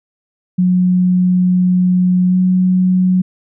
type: tone with pitch glide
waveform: sine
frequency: 181.6 to 183.92 Hz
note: F#3 to F#3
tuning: -32 to -10 cents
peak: -9 dBFS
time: 0.58-3.22 s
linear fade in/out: 10 ms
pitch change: +22 cents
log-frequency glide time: 2.28-2.36 s
effects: none